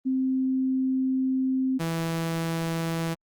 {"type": "tone pair in turn", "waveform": ["sine", "sawtooth"], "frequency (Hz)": [261.6, 164.8], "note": ["C4", "E3"], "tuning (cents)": [0, 0], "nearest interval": "minor sixth", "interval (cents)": 800, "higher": "first", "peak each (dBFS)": -22, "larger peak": "neither", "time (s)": [[0.05, 1.79], [1.79, 3.15]], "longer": "first", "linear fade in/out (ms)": 20, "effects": ["Opus 24 kbps"]}